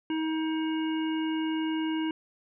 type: harmonic tone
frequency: 317 Hz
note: D#4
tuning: 32 cents sharp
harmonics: 1 / 3 / 5 / 7 / 9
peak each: -27 / -39 / -43 / -45 / -41 dBFS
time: 0.1-2.11 s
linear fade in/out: 2 ms
effects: none